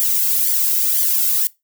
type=noise with flanger; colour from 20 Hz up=violet; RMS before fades=-17 dBFS; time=0-1.47 s; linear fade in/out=0 ms; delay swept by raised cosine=0.74 to 1.74 ms; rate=2 Hz; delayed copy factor=-1; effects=noise-tail reverb RT60 0.2 s tail -21 dB re dry